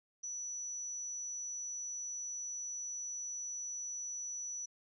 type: tone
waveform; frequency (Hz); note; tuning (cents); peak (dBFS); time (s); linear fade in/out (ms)
sine; 5920; F#8; 0; -39; 0.23-4.66; 10
effects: none